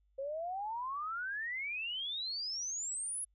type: exponential sweep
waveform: sine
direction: up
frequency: 529 to 10800 Hz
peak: -36 dBFS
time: 0.18-3.25 s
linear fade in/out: 10 ms
effects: added 50 Hz sine -69 dBFS peak until 3.34 s